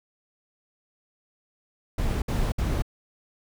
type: noise bursts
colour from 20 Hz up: brown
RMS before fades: -25 dBFS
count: 3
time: 1.98-2.822 s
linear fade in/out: 5 ms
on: 240 ms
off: 61 ms
effects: none